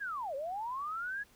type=linear two-way sweep; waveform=sine; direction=down then up; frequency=1695 to 523.3 to 1695 Hz; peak=-35 dBFS; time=0-1.24 s; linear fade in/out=20 ms; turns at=0.35 s; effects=pink hiss -64 dBFS RMS until 1.35 s